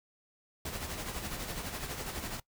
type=noise with tremolo; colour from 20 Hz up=pink; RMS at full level=-37 dBFS; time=0.65-2.4 s; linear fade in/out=5 ms; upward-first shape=sine; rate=12 Hz; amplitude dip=50%; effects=noise-tail reverb RT60 0.1 s tail -20 dB re dry